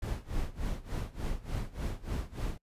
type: noise with tremolo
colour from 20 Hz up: brown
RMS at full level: -32 dBFS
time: 0.02-2.58 s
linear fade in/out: 5 ms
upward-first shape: sine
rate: 3.4 Hz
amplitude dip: 90%
effects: noise-tail reverb RT60 0.1 s tail -26 dB re dry + resampled to 32000 Hz